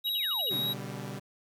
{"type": "tone with vibrato", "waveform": "square", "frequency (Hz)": 3818, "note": "A#7", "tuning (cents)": 41, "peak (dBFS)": -29, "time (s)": [0.04, 0.74], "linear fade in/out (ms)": 20, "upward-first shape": "sine", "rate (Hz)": 3.3, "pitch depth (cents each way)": 8}
{"type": "tone bursts", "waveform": "sine", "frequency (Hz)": 2909, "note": "F#7", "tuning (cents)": -30, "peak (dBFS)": -33, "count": 6, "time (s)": [0.07, 0.493], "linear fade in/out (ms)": 2, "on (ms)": 23, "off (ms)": 57}
{"type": "exponential sweep", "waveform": "sine", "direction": "down", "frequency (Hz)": [4200, 134.2], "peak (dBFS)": -39, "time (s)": [0.11, 0.69], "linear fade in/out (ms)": 10}
{"type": "chord", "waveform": "sawtooth", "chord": "G major", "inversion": "first", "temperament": "equal with one note detuned", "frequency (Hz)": [123.47, 143.56, 196], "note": ["B2", "D3", "G3"], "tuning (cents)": [0, -39, 0], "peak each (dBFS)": -37, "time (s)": [0.5, 1.2], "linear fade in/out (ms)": 20}
{"effects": ["10-bit"]}